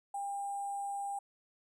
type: tone with sample-and-hold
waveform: sine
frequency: 801 Hz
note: G5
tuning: 37 cents sharp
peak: -35 dBFS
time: 0.14-1.19 s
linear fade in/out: 5 ms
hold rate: 8820 Hz
effects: resampled to 22050 Hz